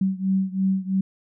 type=beating tone pair; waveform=sine; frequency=190 / 193 Hz; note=F#3 / G3; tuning=+46 / -27 cents; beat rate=3 Hz; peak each=-22 / -24 dBFS; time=0.01-1.01 s; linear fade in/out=5 ms; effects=none